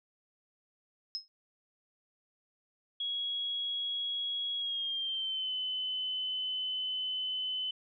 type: tone with exponential decay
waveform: sine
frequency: 5150 Hz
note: E8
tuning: 41 cents flat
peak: -30 dBFS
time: 1.15-1.28 s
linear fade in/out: 0 ms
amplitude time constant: 27 ms
type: tone with pitch glide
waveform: sine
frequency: 3322 to 3029 Hz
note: G#7 to F#7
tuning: 0 to +40 cents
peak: -32 dBFS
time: 3-7.71 s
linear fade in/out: 5 ms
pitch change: -160 cents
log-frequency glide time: 4.57-5.52 s
effects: none